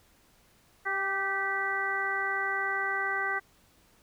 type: harmonic tone with a mistuned harmonic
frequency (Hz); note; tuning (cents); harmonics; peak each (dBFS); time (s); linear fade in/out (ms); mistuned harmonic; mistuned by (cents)
392; G4; 0; 1 / 2 / 3 / 4 / 5; -39 / -36 / -35 / -32 / -32; 0.85-3.4; 20; 4; -28
effects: pink hiss -63 dBFS RMS until 4.02 s